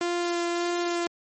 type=tone with vibrato; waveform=sawtooth; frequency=346.2 Hz; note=F4; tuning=15 cents flat; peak=-21 dBFS; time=0.01-1.07 s; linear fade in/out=2 ms; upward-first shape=sine; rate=1.7 Hz; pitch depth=11 cents each way; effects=MP3 32 kbps